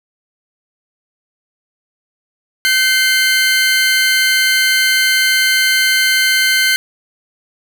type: tone pair together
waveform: 25% pulse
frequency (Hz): 1535.9 / 2100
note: G6 / C7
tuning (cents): -36 / +6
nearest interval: perfect fourth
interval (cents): 542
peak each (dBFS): -10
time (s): 2.65-6.76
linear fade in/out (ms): 0
effects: none